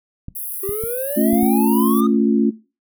clicks, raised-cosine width 5 ms, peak -18 dBFS, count 5, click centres 0.284 / 0.692 / 0.838 / 1.331 / 1.431 s
pink high-pass noise, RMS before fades -28 dBFS, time 0.35-2.01 s, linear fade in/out 10 ms, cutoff 9900 Hz, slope 96 dB/octave
triangle exponential sweep, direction up, 381.8 to 1246 Hz, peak -21 dBFS, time 0.63-2.07 s, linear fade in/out 5 ms
sine chord, A augmented, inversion none, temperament equal with one note detuned, 221.5 / 277.2 / 349.2 Hz, A3 / C#4 / E#4, +12 / 0 / 0 cents, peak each -16 / -18 / -20 dBFS, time 1.16-2.51 s, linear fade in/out 20 ms
effects noise-tail reverb RT60 0.3 s tail -18 dB re dry

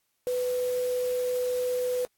sine tone in noise, 498.2 Hz, B4, 15 cents sharp, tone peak -25 dBFS, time 0.27-2.05 s, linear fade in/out 0 ms, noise white, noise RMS -43 dBFS, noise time 0.27-2.05 s, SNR +15 dB, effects white hiss -75 dBFS RMS until 2.17 s + AAC 64 kbps

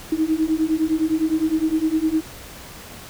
sine beating tone pair, 311.4 / 321.2 Hz, D#4 / E4, +2 / -45 cents, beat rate 9.8 Hz, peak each -21 / -20 dBFS, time 0.12-2.21 s, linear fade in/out 5 ms, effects pink hiss -39 dBFS RMS until 3.09 s

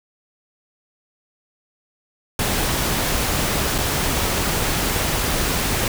pink noise with dropouts, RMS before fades -21 dBFS, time 2.39-5.88 s, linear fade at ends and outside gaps 2 ms, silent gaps 3.781-3.784 s, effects none

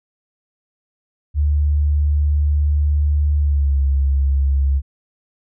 sine tone with pitch glide, 73.6 to 68.67 Hz, D2 to C#2, +4 to -16 cents, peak -13 dBFS, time 1.34-4.82 s, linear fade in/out 50 ms, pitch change -120 cents, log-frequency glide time 3.37-3.8 s, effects none

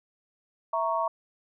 sine chord, A# diminished, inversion second, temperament equal, 659.3 / 932.3 / 1108.7 Hz, E5 / A#5 / C#6, 0 / 0 / 0 cents, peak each -29 dBFS, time 0.73-1.08 s, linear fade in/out 5 ms, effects none

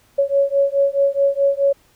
sine beating tone pair, 554.4 / 559.1 Hz, C#5 / C#5, 0 / +15 cents, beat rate 4.7 Hz, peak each -17 dBFS, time 0.18-1.73 s, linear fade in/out 10 ms, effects pink hiss -56 dBFS RMS until 1.95 s

